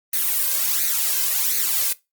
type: noise with flanger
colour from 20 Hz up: blue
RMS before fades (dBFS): -21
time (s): 0.13-1.93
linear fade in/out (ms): 5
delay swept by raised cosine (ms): 0.47 to 1.97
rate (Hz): 1.4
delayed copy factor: +0.7
effects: noise-tail reverb RT60 0.2 s tail -19 dB re dry + Opus 32 kbps